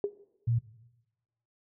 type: tone with exponential decay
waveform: sine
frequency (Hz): 406.4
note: G#4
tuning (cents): -38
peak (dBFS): -22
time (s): 0.04-0.12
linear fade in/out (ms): 1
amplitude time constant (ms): 17
type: tone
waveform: sine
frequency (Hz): 116.9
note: A#2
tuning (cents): +5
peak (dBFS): -24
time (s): 0.47-0.59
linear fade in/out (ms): 10
effects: noise-tail reverb RT60 1.0 s tail -18 dB re dry